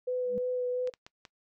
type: tone with vibrato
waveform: sine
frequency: 498.9 Hz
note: B4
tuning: 17 cents sharp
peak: -28 dBFS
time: 0.07-0.9 s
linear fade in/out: 10 ms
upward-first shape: sine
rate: 2.9 Hz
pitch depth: 13 cents each way
type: tone with exponential growth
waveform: sine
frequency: 203.9 Hz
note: G#3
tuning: 32 cents flat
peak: -33 dBFS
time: 0.24-0.38 s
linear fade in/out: 0 ms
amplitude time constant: 30 ms
type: clicks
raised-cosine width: 0.2 ms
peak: -29 dBFS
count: 4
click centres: 0.874 / 0.938 / 1.065 / 1.252 s
effects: noise-tail reverb RT60 0.1 s tail -22 dB re dry